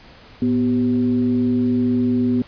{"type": "tone with frequency modulation", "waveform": "sine", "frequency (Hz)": 246.9, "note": "B3", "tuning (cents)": 0, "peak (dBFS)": -15, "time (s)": [0.42, 2.42], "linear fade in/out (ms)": 2, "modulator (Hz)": 140, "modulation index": 0.52, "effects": ["pink hiss -45 dBFS RMS until 2.47 s", "resampled to 11025 Hz"]}